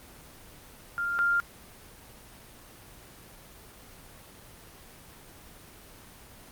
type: tone pair in turn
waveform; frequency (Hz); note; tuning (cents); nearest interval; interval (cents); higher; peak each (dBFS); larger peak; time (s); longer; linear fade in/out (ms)
sine; 1396.9 / 1396.9; F6 / F6; 0 / 0; unison; 0; neither; -27 / -22; second; 0.98-1.19 / 1.19-1.4; neither; 0
effects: pink hiss -50 dBFS RMS until 6.51 s + Opus 24 kbps